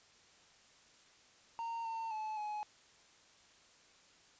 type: tone with pitch steps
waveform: triangle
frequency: 921 / 905 / 865 / 843 Hz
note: A#5 / A5 / A5 / G#5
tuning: -21 / +48 / -30 / +26 cents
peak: -36 dBFS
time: 1.59-2.63 s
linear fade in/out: 0 ms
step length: 260 ms
effects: white hiss -64 dBFS RMS until 4.39 s + resampled to 16000 Hz